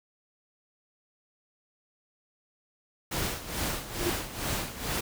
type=noise with tremolo; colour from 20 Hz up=pink; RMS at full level=-30 dBFS; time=3.11-5.01 s; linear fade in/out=10 ms; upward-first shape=sine; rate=2.3 Hz; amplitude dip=75%
type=tone with exponential growth; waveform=sine; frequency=349.2 Hz; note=F4; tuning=in tune; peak=-24 dBFS; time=3.87-4.1 s; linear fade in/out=5 ms; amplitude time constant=50 ms
effects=none